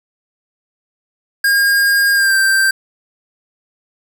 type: tone with pitch glide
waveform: square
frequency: 1619 to 1569.3 Hz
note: G#6 to G6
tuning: -45 to +1 cents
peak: -11 dBFS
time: 1.44-2.71 s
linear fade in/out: 5 ms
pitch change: -54 cents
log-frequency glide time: 2.14-2.35 s
effects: 7-bit